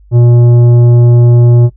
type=tone with tanh clipping; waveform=sine; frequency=120 Hz; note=B2; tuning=49 cents flat; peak=-4 dBFS; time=0.11-1.7 s; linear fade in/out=50 ms; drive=10 dB; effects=noise-tail reverb RT60 0.1 s tail -20 dB re dry + added 50 Hz sine -37 dBFS peak until 1.76 s